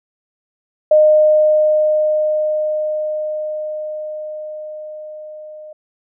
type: tone with level ramp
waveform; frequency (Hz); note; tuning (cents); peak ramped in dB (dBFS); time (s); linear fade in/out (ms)
sine; 613; D#5; -26; -6 to -32; 0.91-5.73; 5
effects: none